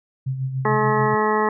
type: tone with tremolo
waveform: sine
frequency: 132 Hz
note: C3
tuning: 16 cents sharp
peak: -20 dBFS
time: 0.26-1.15 s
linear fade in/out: 10 ms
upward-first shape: sine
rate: 6.9 Hz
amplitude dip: 55%
type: harmonic tone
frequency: 214 Hz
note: A3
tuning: 48 cents flat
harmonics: 1 / 2 / 3 / 4 / 5 / 6 / 8 / 9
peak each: -26 / -21 / -32 / -23 / -23 / -29 / -31 / -29 dBFS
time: 0.65-1.49 s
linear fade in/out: 2 ms
effects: none